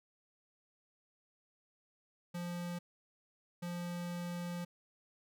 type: tone bursts at uneven times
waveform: square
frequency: 174.61 Hz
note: F3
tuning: in tune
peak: -39 dBFS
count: 2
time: 2.34-2.79 / 3.62-4.65 s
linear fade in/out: 10 ms
effects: none